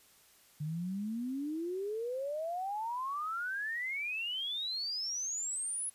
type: exponential sweep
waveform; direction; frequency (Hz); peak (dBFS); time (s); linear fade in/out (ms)
sine; up; 146.7 to 10610; -34; 0.6-5.9; 10
effects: white hiss -63 dBFS RMS until 5.94 s + resampled to 32000 Hz